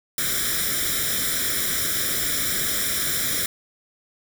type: noise with comb filter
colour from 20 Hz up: white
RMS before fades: -24 dBFS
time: 0.18-3.46 s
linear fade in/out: 2 ms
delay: 0.55 ms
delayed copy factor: +1
effects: none